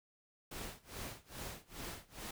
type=noise with tremolo; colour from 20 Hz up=pink; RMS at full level=-44 dBFS; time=0.51-2.31 s; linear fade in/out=5 ms; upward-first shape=sine; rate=2.4 Hz; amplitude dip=95%; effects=none